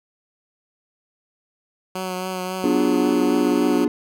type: tone with vibrato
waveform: 10% pulse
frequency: 185 Hz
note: F#3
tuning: in tune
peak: -17 dBFS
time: 1.95-3.85 s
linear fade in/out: 5 ms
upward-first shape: triangle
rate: 3.7 Hz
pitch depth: 25 cents each way
type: chord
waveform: triangle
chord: B diminished seventh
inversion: none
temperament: equal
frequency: 246.9 / 293.7 / 349.2 / 415.3 Hz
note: B3 / D4 / F4 / Ab4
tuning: 0 / 0 / 0 / 0 cents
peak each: -20 / -18 / -21 / -23 dBFS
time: 2.64-3.88 s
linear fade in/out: 2 ms
effects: none